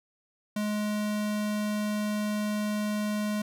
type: tone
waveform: square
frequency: 210 Hz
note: G#3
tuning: 19 cents sharp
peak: -28 dBFS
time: 0.56-3.42 s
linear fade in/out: 5 ms
effects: none